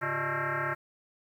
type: tone with frequency modulation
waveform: sine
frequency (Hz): 140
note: C#3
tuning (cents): +18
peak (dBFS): -28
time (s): 0.01-0.75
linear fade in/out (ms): 20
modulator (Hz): 245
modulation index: 7.3
effects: 10-bit